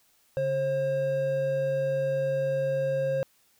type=tone pair together; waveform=triangle; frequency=141.7 / 535 Hz; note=C#3 / C5; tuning=+38 / +38 cents; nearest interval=octave + major seventh; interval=2300 cents; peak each=-31 / -23 dBFS; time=0.37-3.23 s; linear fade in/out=0 ms; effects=white hiss -65 dBFS RMS until 3.59 s